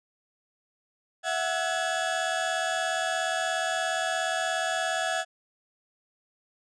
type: tone cluster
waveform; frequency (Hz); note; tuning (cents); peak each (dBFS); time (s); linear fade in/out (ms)
35% pulse; 660 / 737 / 1688; E5 / F#5 / G#6; +2 / -7 / +28; -29; 1.23-5.25; 50
effects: resampled to 22050 Hz